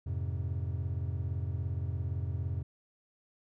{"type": "chord", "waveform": "triangle", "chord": "F minor", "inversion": "none", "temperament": "just", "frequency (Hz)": [87.31, 104.77, 130.96], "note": ["F2", "Ab2", "C3"], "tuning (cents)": [0, 16, 2], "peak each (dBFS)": [-32, -36, -36], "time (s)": [0.06, 2.63], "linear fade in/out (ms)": 10, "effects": []}